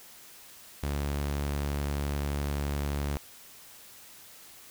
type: tone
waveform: sawtooth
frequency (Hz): 71.6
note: D2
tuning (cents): -43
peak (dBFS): -25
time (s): 0.83-3.17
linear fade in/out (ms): 0
effects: white hiss -51 dBFS RMS until 4.7 s